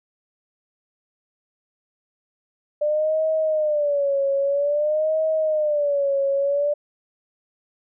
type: tone with vibrato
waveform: sine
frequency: 591 Hz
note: D5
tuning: 11 cents sharp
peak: -18 dBFS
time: 2.81-6.74 s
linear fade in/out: 10 ms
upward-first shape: sine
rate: 0.51 Hz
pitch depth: 120 cents each way
effects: none